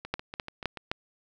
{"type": "two click trains", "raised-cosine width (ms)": 0.3, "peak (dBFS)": [-12, -22], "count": [4, 6], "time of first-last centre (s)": [[0.14, 0.915], [0.05, 0.773]], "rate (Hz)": [3.87, 6.92], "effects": []}